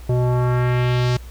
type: tone with low-pass filter sweep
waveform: square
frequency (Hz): 123.9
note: B2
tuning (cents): +6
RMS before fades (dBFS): -18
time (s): 0.09-1.17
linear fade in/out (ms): 5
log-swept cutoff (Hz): 560 to 5600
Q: 1.5
effects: added 60 Hz sine -34 dBFS peak until 1.3 s + pink hiss -47 dBFS RMS until 1.3 s